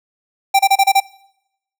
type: tone bursts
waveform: square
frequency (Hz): 784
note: G5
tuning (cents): 0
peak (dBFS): -9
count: 6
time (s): 0.54-1.003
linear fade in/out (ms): 10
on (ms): 53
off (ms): 29
effects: noise-tail reverb RT60 0.8 s tail -23 dB re dry